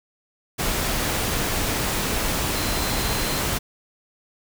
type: tone in noise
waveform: sine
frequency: 4109 Hz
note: C8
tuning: 32 cents flat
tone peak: -34 dBFS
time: 2.54-3.41 s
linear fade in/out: 20 ms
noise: pink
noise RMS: -24 dBFS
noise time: 0.58-3.59 s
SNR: -13 dB
effects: none